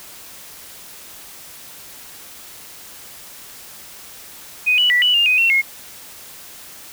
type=tone with pitch steps; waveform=sine; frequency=2495 / 2951 / 1958 / 2958 / 2809 / 2502 / 2717 / 2158 Hz; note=D#7 / F#7 / B6 / F#7 / F7 / D#7 / F7 / C#7; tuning=+4 / -5 / -15 / -1 / +9 / +9 / -48 / -47 cents; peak=-12 dBFS; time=4.66-5.62 s; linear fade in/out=20 ms; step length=120 ms; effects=white hiss -39 dBFS RMS until 6.92 s